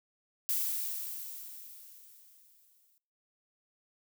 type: noise with exponential decay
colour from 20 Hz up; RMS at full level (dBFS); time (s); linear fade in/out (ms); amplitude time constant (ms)
violet; -30; 0.49-2.98; 0; 540
effects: noise-tail reverb RT60 0.6 s tail -24 dB re dry

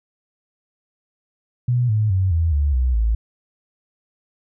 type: tone with pitch steps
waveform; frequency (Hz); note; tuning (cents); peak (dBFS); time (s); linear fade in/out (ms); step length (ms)
sine; 122.8 / 107.52 / 94.15 / 82.43 / 72.18 / 63.2 / 55.34; B2 / A2 / F#2 / E2 / D2 / B1 / A1; -9 / -39 / +31 / 0 / -29 / +41 / +11; -15; 1.68-3.15; 5; 210
effects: none

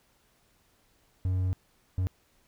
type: tone bursts at uneven times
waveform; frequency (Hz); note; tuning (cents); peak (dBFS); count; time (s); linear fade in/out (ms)
triangle; 92.5; F#2; 0; -23; 2; 1.25-1.53 / 1.98-2.07; 0
effects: pink hiss -67 dBFS RMS until 2.47 s

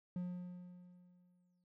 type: tone with exponential decay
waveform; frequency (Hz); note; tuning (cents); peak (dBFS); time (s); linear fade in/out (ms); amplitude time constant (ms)
triangle; 178.8; F3; +41; -35; 0.16-1.64; 2; 320
effects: none

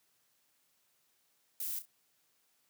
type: noise with echo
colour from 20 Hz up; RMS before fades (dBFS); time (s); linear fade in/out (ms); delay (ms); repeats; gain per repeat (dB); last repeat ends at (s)
violet; -38; 1.6-1.79; 2; 32; 2; -10; 1.854
effects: white hiss -74 dBFS RMS until 2.69 s + high-pass 100 Hz 12 dB/octave

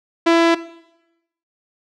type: tone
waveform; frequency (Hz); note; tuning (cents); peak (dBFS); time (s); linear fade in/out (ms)
sawtooth; 334.2; E4; +24; -7; 0.26-0.55; 10
effects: noise-tail reverb RT60 0.9 s tail -17 dB re dry + low-pass 4000 Hz 12 dB/octave

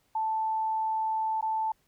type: tone with dropouts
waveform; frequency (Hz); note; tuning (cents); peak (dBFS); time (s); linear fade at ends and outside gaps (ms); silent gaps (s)
sine; 880; A5; 0; -26; 0.15-1.72; 5; 1.411-1.425
effects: pink hiss -70 dBFS RMS until 1.87 s

